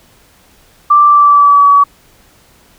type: tone with pitch glide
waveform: sine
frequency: 1174.7 to 1137.3 Hz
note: D6 to C#6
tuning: 0 to +44 cents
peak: -3 dBFS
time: 0.9-1.84 s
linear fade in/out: 10 ms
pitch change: -56 cents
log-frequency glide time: 1.06-1.69 s
effects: pink hiss -47 dBFS RMS until 2.78 s